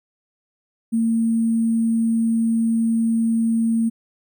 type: tone with sample-and-hold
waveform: sine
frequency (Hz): 227.6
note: A#3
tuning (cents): -41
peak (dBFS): -16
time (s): 0.92-3.9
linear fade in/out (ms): 20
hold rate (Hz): 8820
effects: none